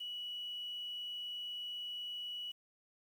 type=tone with quantisation; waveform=sine; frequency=2937 Hz; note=F#7; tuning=13 cents flat; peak=-40 dBFS; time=0-2.52 s; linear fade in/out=10 ms; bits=10; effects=none